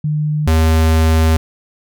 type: tone pair in turn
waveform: sine / square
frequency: 151.2 / 80.1 Hz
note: D#3 / E2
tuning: -49 / -49 cents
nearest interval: major seventh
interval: 1100 cents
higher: first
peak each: -14 / -10 dBFS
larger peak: second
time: 0.04-0.47 / 0.47-1.37 s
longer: second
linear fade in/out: 5 ms
effects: none